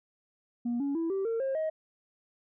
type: tone with pitch steps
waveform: sine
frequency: 238.9 / 280.8 / 330.1 / 388.1 / 456.2 / 536.3 / 630.5 Hz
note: A#3 / C#4 / E4 / G4 / A#4 / C5 / D#5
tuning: +43 / +22 / +2 / -17 / -37 / +43 / +23 cents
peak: -26 dBFS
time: 0.65-1.7 s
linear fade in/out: 10 ms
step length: 150 ms
effects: tanh soft clip ceiling -26 dBFS